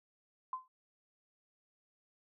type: tone with exponential decay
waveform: sine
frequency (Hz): 1031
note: C6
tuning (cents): -26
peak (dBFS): -32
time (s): 0.53-0.68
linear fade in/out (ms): 2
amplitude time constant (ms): 31
effects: none